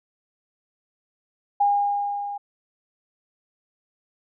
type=tone with level ramp; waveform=sine; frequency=812 Hz; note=G#5; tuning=39 cents flat; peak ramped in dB=-15 to -29 dBFS; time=1.6-2.38 s; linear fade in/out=10 ms; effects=none